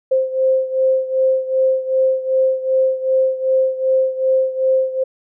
sine beating tone pair, 523.3 / 525.9 Hz, C5 / C5, 0 / +9 cents, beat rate 2.6 Hz, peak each -15 / -19 dBFS, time 0.11-5.04 s, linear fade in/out 10 ms, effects none

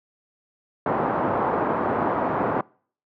white low-pass noise, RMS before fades -23 dBFS, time 0.86-2.61 s, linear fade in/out 2 ms, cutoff 1100 Hz, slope 24 dB/octave, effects noise-tail reverb RT60 0.5 s tail -26 dB re dry + high-pass 150 Hz 12 dB/octave

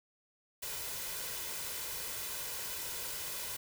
white noise with comb filter, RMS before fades -40 dBFS, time 0.62-3.57 s, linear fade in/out 10 ms, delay 2 ms, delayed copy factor +0.5, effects none

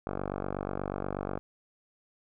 5% pulse tone with low-pass filter, 48.28 Hz, G1, 26 cents flat, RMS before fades -35 dBFS, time 0.07-1.39 s, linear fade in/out 0 ms, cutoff 1000 Hz, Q 3.4, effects none

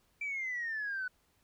sine exponential sweep, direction down, 2349 to 1480 Hz, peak -33 dBFS, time 0.21-1.08 s, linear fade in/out 5 ms, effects tanh soft clip ceiling -30 dBFS + pink hiss -72 dBFS RMS until 1.43 s

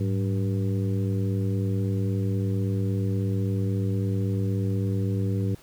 harmonic tone with a mistuned harmonic, 96.3 Hz, G2, 30 cents flat, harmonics 1 / 2 / 3 / 4 / 5, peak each -24 / -30 / -34 / -36 / -38 dBFS, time 0-5.55 s, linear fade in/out 5 ms, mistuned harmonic 1, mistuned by +130 cents, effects pink hiss -53 dBFS RMS until 5.62 s

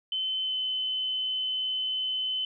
sine tone with pitch glide, 3059 to 3041 Hz, G7 to F#7, -43 to +47 cents, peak -27 dBFS, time 0.12-2.45 s, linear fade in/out 2 ms, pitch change -10 cents, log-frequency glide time 0.42-0.54 s, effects none

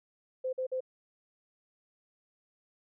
sine tone bursts, 516 Hz, C5, 24 cents flat, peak -30 dBFS, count 3, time 0.44-0.806 s, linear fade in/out 10 ms, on 90 ms, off 48 ms, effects none

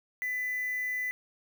sine tone with quantisation, 2000 Hz, B6, 21 cents sharp, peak -30 dBFS, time 0.22-1.11 s, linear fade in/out 0 ms, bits 7, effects none

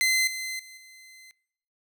sawtooth tone with level steps, 2060 Hz, C7, 28 cents flat, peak -17 / -27 / -40 / -44 dBFS, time 0.01-1.31 s, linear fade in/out 0 ms, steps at 0.27 / 0.59 / 0.77 s, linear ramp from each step 5 ms, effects noise-tail reverb RT60 0.7 s tail -22 dB re dry

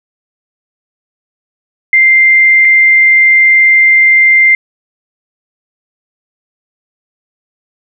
sine tone pair in turn, 2093 / 2093 Hz, C7 / C7, 0 / 0 cents, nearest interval unison, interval 0 cents, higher neither, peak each -3 dBFS, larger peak neither, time 1.93-2.65 / 2.65-4.55 s, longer second, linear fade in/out 2 ms, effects none

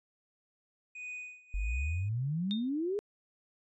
triangle tone with tremolo, 2485 Hz, D#7, 3 cents flat, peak -37 dBFS, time 0.95-2.09 s, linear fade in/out 5 ms, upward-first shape sine, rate 1.5 Hz, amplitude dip 90%
sine exponential sweep, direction up, 45.35 to 425.9 Hz, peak -30 dBFS, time 1.54-2.99 s, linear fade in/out 0 ms
sine tone with exponential decay, 3658 Hz, A#7, 33 cents flat, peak -31 dBFS, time 2.51-2.69 s, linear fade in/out 0 ms, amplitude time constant 39 ms
effects resampled to 24000 Hz

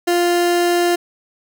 30% pulse tone, 349.2 Hz, F4, in tune, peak -11 dBFS, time 0.07-0.96 s, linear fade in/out 10 ms, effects none

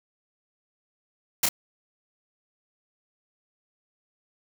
white noise with echo, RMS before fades -21 dBFS, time 1.43-1.46 s, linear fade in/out 5 ms, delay 30 ms, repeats 1, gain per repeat -3 dB, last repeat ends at 1.49 s, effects none

